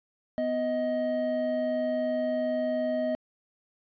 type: tone pair together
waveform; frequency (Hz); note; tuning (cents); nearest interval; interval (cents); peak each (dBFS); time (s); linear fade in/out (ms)
triangle; 249.2 / 628; B3 / D#5; +16 / +16; octave + major third; 1600; -29 / -25; 0.38-3.15; 0
effects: resampled to 11025 Hz